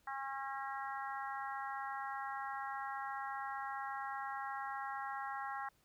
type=harmonic tone; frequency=271.5 Hz; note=C#4; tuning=36 cents flat; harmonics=3 / 4 / 5 / 6 / 7; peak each=-43 / -45 / -47 / -49 / -50 dBFS; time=0.07-5.69 s; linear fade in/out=5 ms; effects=pink hiss -73 dBFS RMS until 5.84 s